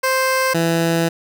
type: tone pair in turn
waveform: 15% pulse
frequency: 523.3 / 166.41 Hz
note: C5 / E3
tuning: 0 / +17 cents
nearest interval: octave + minor sixth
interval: 1983 cents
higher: first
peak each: -9 dBFS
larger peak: neither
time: 0.03-0.54 / 0.54-1.09 s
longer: second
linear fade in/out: 10 ms
effects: none